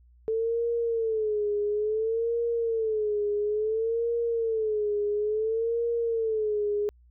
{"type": "tone with vibrato", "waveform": "sine", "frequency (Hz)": 440, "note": "A4", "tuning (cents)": 0, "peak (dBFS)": -24, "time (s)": [0.28, 6.89], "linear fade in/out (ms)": 0, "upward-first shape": "sine", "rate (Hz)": 0.58, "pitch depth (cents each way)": 110, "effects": ["added 60 Hz sine -54 dBFS peak until 7.1 s"]}